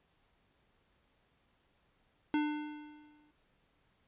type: tone with exponential decay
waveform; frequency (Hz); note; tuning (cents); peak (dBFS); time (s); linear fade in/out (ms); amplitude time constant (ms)
square; 299.5; D4; +34; -28; 2.34-3.31; 1; 210
effects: pink hiss -73 dBFS RMS until 4.07 s + resampled to 8000 Hz